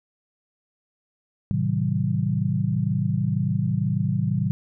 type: chord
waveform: sine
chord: A diminished seventh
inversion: none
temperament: just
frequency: 110 / 132 / 158.4 / 190.08 Hz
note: A2 / C3 / Eb3 / Gb3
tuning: 0 / +16 / +31 / +47 cents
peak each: -26 dBFS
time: 1.51-4.51 s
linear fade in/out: 0 ms
effects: none